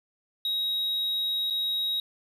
triangle tone with dropouts, 3803 Hz, A#7, 34 cents sharp, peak -24 dBFS, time 0.45-2 s, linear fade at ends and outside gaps 2 ms, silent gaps 1.501-1.506 s, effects none

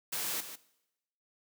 white noise with echo, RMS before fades -35 dBFS, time 0.12-0.41 s, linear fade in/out 10 ms, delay 150 ms, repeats 1, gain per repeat -10 dB, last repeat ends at 0.56 s, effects noise-tail reverb RT60 0.9 s tail -20 dB re dry + high-pass 150 Hz 12 dB/octave

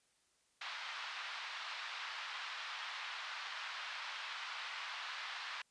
pink band-pass noise, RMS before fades -45 dBFS, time 0.61-5.62 s, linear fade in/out 5 ms, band 1000 to 4300 Hz, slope 24 dB/octave, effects white hiss -75 dBFS RMS until 5.7 s + resampled to 22050 Hz

